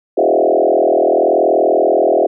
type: tone with frequency modulation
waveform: sine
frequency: 523.3 Hz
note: C5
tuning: in tune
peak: -9 dBFS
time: 0.17-2.27 s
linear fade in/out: 10 ms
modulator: 40.8 Hz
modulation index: 4.5
effects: none